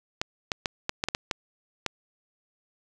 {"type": "clicks", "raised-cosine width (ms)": 0.2, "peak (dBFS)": -9, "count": 9, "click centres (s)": [0.215, 0.518, 0.658, 0.894, 1.039, 1.086, 1.149, 1.312, 1.863], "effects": []}